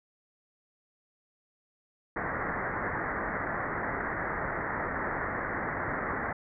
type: low-pass noise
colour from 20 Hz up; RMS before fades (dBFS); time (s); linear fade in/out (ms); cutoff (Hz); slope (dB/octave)
white; -33; 2.16-6.33; 5; 2000; 96
effects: none